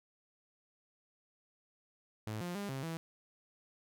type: tone with pitch steps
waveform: sawtooth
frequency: 108.3 / 176.2 / 202 / 134.3 / 164 Hz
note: A2 / F3 / G#3 / C3 / E3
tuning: -27 / +16 / -48 / +46 / -9 cents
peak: -34 dBFS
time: 2.27-2.97 s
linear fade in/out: 0 ms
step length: 140 ms
effects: none